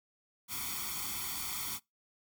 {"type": "noise with comb filter", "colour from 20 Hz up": "white", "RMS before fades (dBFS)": -38, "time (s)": [0.48, 1.8], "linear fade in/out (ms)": 50, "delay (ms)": 0.89, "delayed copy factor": 0.9, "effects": ["noise-tail reverb RT60 0.2 s tail -25 dB re dry"]}